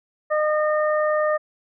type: harmonic tone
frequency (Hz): 610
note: D#5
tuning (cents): -34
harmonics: 1 / 2 / 3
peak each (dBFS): -19 / -25 / -29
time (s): 0.3-1.38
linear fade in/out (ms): 20
effects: none